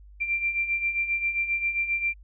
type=beating tone pair; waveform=sine; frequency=2358 / 2365.5 Hz; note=D7 / D7; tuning=+6 / +12 cents; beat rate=7.5 Hz; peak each=-31 / -25 dBFS; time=0.2-2.14 s; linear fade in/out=20 ms; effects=added 50 Hz sine -46 dBFS peak until 2.23 s